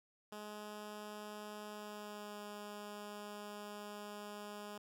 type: tone with pitch glide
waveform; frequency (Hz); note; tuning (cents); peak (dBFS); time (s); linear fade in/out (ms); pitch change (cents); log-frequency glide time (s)
10% pulse; 210 to 207.2; G#3 to G#3; +19 to -4; -38; 0.32-4.78; 5; -23; 1.7-2.43
effects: none